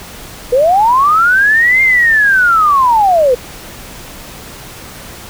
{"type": "linear two-way sweep", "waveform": "sine", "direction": "up then down", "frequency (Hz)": [473.8, 2122, 473.8], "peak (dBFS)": -6, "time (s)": [0.52, 3.35], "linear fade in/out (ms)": 10, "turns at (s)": 1.82, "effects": ["pink hiss -31 dBFS RMS until 5.29 s"]}